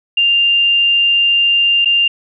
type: tone with dropouts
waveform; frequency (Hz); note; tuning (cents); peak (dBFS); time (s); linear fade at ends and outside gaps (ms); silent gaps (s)
sine; 2794; F7; 0; -9; 0.17-2.08; 5; 1.848-1.856
effects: none